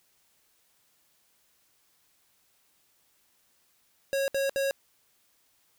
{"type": "tone bursts", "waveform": "square", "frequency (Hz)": 548, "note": "C#5", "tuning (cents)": -20, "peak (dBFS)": -26, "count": 3, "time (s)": [4.13, 4.71], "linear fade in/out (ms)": 0, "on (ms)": 150, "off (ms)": 65, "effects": ["white hiss -68 dBFS RMS until 5.78 s"]}